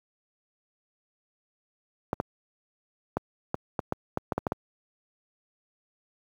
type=clicks; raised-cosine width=1 ms; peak=-12 dBFS; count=11; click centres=2.131 / 2.201 / 3.17 / 3.544 / 3.792 / 3.924 / 4.174 / 4.322 / 4.38 / 4.468 / 4.521 s; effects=high-pass 80 Hz 12 dB/octave + 9-bit